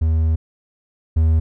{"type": "tone pair in turn", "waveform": "triangle", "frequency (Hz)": [80, 80], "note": ["D#2", "D#2"], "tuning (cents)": [49, 49], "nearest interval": "unison", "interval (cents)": 0, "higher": "neither", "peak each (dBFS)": [-12, -10], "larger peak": "second", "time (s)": [[0.01, 0.36], [1.16, 1.4]], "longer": "first", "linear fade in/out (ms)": 10, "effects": []}